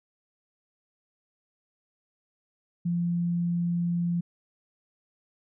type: tone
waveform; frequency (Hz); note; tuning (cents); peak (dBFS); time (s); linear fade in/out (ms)
sine; 172.6; F3; -20; -24; 2.85-4.21; 10
effects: none